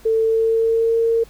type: tone with pitch glide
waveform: sine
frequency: 446.4 to 457.6 Hz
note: A4 to A#4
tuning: +25 to -32 cents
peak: -14 dBFS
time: 0.05-1.24 s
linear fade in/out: 10 ms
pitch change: +43 cents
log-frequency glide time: 0.23-0.98 s
effects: added 50 Hz sine -46 dBFS peak until 1.29 s + pink hiss -49 dBFS RMS until 1.29 s